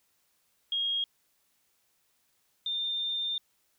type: tone pair in turn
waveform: sine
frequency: 3263 / 3608 Hz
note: G#7 / A7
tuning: -31 / +43 cents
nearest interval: major second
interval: 174 cents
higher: second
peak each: -27 / -29 dBFS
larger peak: first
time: 0.72-1.04 / 2.66-3.38 s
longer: second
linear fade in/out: 2 ms
effects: white hiss -72 dBFS RMS until 3.78 s